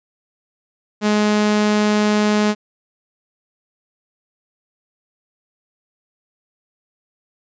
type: tone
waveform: sawtooth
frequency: 210.3 Hz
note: G#3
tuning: 22 cents sharp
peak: -10 dBFS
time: 1.01-2.55 s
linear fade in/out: 50 ms
effects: resampled to 16000 Hz